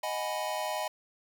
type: chord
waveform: square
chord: G# minor seventh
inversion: second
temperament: equal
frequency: 622.3 / 740 / 830.6 / 987.8 Hz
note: D#5 / F#5 / G#5 / B5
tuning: 0 / 0 / 0 / 0 cents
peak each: -36 / -39 / -38 / -38 dBFS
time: 0.03-0.88 s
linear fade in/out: 5 ms
effects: none